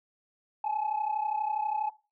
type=tone pair together; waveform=sine; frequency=830.6 / 862.9 Hz; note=G#5 / A5; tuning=0 / -34 cents; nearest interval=minor second; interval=66 cents; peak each=-30 / -29 dBFS; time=0.64-1.9 s; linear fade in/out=5 ms; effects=noise-tail reverb RT60 0.3 s tail -19 dB re dry + tanh soft clip ceiling -23 dBFS